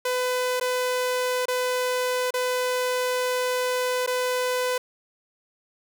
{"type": "tone with dropouts", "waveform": "sawtooth", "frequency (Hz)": 502, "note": "B4", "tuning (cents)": 28, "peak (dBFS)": -19, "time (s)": [0.05, 4.78], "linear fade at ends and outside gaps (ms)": 5, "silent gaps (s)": [[0.599, 0.61], [1.456, 1.482], [2.307, 2.339], [4.064, 4.074]], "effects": ["9-bit"]}